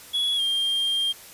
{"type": "tone with pitch glide", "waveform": "triangle", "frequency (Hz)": [3369, 3200], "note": ["G#7", "G7"], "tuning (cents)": [24, 35], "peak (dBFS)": -20, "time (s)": [0.13, 1.13], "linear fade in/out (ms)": 20, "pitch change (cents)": -89, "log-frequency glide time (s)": [0.36, 0.41], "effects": ["white hiss -45 dBFS RMS until 1.33 s", "resampled to 32000 Hz"]}